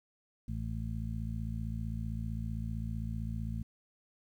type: harmonic tone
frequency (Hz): 55.5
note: A1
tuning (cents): +16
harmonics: 1 / 2 / 3 / 4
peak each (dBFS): -38 / -38 / -43 / -42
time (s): 0.48-3.63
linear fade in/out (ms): 5
effects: 11-bit